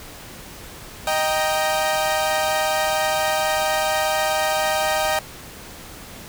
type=chord; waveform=sawtooth; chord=Eb major; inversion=none; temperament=equal with one note detuned; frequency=622.3 / 784 / 935.6 Hz; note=Eb5 / G5 / Bb5; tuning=0 / 0 / +6 cents; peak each=-18 / -19 / -24 dBFS; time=1.07-5.19 s; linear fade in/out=2 ms; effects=pink hiss -39 dBFS RMS until 6.28 s